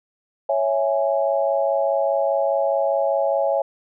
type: chord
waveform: sine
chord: C# minor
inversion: none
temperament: equal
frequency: 554.4 / 659.3 / 830.6 Hz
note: C#5 / E5 / G#5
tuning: 0 / 0 / 0 cents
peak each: -20 / -22 / -25 dBFS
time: 0.49-3.62 s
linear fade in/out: 5 ms
effects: none